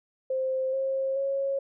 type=tone with pitch steps; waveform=sine; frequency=523.3 / 535.5 / 548 Hz; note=C5 / C5 / C#5; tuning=0 / +40 / -20 cents; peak=-25 dBFS; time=0.3-1.59 s; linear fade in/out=5 ms; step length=430 ms; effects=none